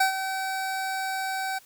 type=tone with ADSR envelope; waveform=25% pulse; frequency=766 Hz; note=G5; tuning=40 cents flat; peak=-14 dBFS; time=0-1.59 s; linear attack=7 ms; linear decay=110 ms; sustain=-10 dB; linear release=13 ms; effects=white hiss -55 dBFS RMS until 1.65 s